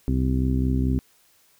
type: harmonic tone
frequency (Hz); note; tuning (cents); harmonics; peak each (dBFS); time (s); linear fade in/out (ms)
64.6; C2; -21; 1 / 2 / 3 / 4 / 5 / 6; -23 / -25 / -31 / -25 / -37 / -36; 0.08-0.99; 0
effects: white hiss -60 dBFS RMS until 1.59 s